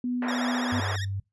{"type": "tone with tremolo", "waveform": "sine", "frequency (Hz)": 246.9, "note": "B3", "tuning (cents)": 0, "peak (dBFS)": -25, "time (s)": [0.04, 0.8], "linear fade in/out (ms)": 2, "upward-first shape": "triangle", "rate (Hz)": 2.8, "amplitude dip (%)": 25}
{"type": "band-pass noise", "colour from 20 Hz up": "pink", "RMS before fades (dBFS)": -33, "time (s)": [0.22, 0.96], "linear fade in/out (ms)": 2, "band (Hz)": [500, 1900], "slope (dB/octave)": 24}
{"type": "tone with vibrato", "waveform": "20% pulse", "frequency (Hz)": 1762, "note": "A6", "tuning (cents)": 2, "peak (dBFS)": -29, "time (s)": [0.28, 1.05], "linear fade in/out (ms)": 5, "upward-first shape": "sine", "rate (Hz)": 15, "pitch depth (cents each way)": 130}
{"type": "tone", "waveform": "sine", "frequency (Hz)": 98, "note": "G2", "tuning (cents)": 0, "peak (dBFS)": -28, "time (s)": [0.72, 1.2], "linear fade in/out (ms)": 5}
{"effects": ["noise-tail reverb RT60 0.2 s tail -22 dB re dry", "resampled to 24000 Hz"]}